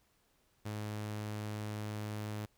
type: tone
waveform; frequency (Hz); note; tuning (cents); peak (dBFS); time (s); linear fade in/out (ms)
sawtooth; 105.9; G#2; +34; -34; 0.65-2.46; 10
effects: pink hiss -73 dBFS RMS until 2.57 s